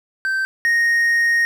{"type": "tone pair in turn", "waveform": "triangle", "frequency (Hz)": [1554, 1862.5], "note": ["G6", "A#6"], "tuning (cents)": [-16, -2], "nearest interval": "minor third", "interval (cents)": 314, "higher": "second", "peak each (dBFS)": [-16, -12], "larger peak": "second", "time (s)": [[0.25, 0.45], [0.65, 1.45]], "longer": "second", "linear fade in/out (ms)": 0, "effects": []}